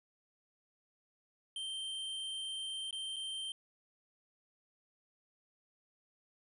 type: tone with dropouts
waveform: square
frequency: 3136 Hz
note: G7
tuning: in tune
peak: -39 dBFS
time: 1.56-3.52 s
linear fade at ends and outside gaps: 2 ms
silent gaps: 2.909-2.927 / 3.161-3.165 s
effects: resampled to 24000 Hz